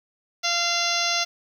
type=harmonic tone; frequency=690 Hz; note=F5; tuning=21 cents flat; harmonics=1 / 2 / 3 / 4 / 5 / 6 / 7 / 8 / 9; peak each=-30 / -30 / -30 / -30 / -30 / -30 / -30 / -30 / -30 dBFS; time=0.43-1.25 s; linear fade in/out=20 ms; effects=8-bit